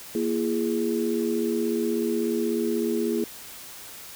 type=tone cluster; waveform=sine; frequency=234.9 / 338.6 / 415 Hz; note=A#3 / E4 / G#4; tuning=+13 / +46 / -1 cents; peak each=-27 dBFS; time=0.15-3.24 s; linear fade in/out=2 ms; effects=white hiss -42 dBFS RMS until 4.15 s